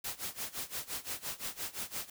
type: noise with tremolo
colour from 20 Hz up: white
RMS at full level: -37 dBFS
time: 0.04-2.1 s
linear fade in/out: 5 ms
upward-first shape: sine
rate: 5.8 Hz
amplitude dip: 90%
effects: none